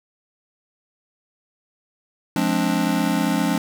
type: chord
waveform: square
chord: D half-diminished seventh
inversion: first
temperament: just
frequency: 176.2 / 211.4 / 264.3 / 293.7 Hz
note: F3 / Ab3 / C4 / D4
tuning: +16 / +31 / +18 / 0 cents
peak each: -25 dBFS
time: 2.36-3.58 s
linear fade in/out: 2 ms
effects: none